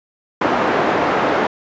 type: band-pass noise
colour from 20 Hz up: pink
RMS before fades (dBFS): -17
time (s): 0.41-1.47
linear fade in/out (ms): 5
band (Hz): 330 to 1400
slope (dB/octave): 12
effects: resampled to 16000 Hz